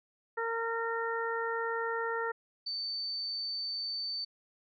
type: harmonic tone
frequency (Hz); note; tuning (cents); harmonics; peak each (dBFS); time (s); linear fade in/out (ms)
458.8; A#4; -28; 1 / 2 / 3 / 4; -34 / -37 / -36 / -38; 0.37-2.32; 10
type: tone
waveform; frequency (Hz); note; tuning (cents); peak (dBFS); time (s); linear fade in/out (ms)
sine; 4551; C#8; +45; -33; 2.66-4.25; 10
effects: MP3 48 kbps